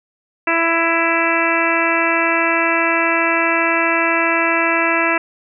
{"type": "harmonic tone", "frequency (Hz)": 332.4, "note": "E4", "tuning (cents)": 15, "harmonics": [1, 2, 3, 4, 5, 6, 7, 8], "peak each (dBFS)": [-22, -22, -22, -22, -22, -22, -22, -22], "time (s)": [0.47, 5.18], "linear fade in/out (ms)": 5, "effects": []}